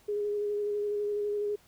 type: tone with vibrato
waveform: sine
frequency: 413.6 Hz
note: G#4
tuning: 7 cents flat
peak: -28 dBFS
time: 0.08-1.56 s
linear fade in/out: 10 ms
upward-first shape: square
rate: 12 Hz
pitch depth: 13 cents each way
effects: pink hiss -62 dBFS RMS until 1.67 s